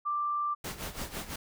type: tone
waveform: sine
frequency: 1179 Hz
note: D6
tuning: 6 cents sharp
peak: -28 dBFS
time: 0.05-0.55 s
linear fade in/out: 20 ms
type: noise with tremolo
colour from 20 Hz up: pink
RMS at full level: -36 dBFS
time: 0.64-1.36 s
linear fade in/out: 5 ms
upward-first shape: sine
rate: 6 Hz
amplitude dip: 75%
effects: none